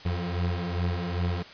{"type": "beating tone pair", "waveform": "30% pulse", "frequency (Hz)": [86.1, 88.6], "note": ["F2", "F2"], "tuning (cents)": [-24, 25], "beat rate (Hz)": 2.5, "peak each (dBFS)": [-28, -26], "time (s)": [0.05, 1.43], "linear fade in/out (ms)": 10, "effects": ["white hiss -46 dBFS RMS until 1.53 s", "resampled to 11025 Hz"]}